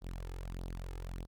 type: tone with flanger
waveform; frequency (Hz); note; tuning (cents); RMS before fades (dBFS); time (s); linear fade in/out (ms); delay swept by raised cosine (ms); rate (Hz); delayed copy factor
sawtooth; 43.91; F1; +10; -42; 0.01-1.27; 50; 0.2 to 2.4; 1.6; +0.75
effects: none